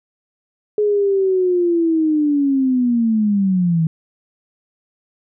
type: linear sweep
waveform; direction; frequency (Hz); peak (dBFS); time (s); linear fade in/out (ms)
sine; down; 422.7 to 157.8; -13; 0.78-3.87; 2
effects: none